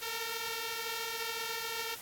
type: beating tone pair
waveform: 5% pulse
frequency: 448.4 / 462.4 Hz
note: A4 / A#4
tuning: +33 / -14 cents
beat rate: 14 Hz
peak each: -28 / -27 dBFS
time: 0.01-1.96 s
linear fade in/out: 20 ms
effects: white hiss -47 dBFS RMS until 2.01 s + AAC 64 kbps